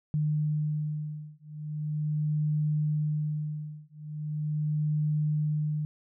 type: beating tone pair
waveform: sine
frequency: 151.2 / 151.6 Hz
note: D#3 / D#3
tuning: -49 / -45 cents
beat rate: 0.4 Hz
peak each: -30 dBFS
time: 0.14-5.85 s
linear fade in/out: 0 ms
effects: none